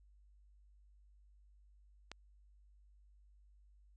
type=click; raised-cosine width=0.2 ms; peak=-28 dBFS; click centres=2.116 s; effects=added 50 Hz sine -62 dBFS peak until 3.96 s + resampled to 24000 Hz